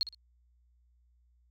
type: tone with echo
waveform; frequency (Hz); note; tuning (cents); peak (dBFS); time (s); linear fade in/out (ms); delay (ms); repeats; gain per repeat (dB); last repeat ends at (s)
sine; 4291; C8; +43; -25; 0.01-0.03; 0; 58; 2; -12; 0.146
effects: added 60 Hz sine -64 dBFS peak until 1.5 s